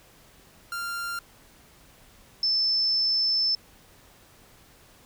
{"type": "tone pair in turn", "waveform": ["45% pulse", "sine"], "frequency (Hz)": [1390, 5278], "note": ["F6", "E8"], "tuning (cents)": [-9, 1], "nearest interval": "octave + major seventh", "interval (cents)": 2310, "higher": "second", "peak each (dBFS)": [-30, -21], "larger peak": "second", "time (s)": [[0.72, 1.19], [2.43, 3.55]], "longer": "second", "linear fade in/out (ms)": 2, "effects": ["pink hiss -55 dBFS RMS until 5.05 s"]}